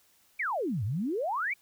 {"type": "exponential two-way sweep", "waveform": "sine", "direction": "down then up", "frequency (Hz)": [2419, 94.1, 2419], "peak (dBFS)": -28, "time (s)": [0.39, 1.54], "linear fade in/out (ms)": 10, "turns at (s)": 0.84, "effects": ["white hiss -65 dBFS RMS until 1.61 s"]}